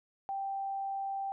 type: tone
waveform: sine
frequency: 784 Hz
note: G5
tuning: in tune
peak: -33 dBFS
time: 0.29-1.32 s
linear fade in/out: 0 ms
effects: none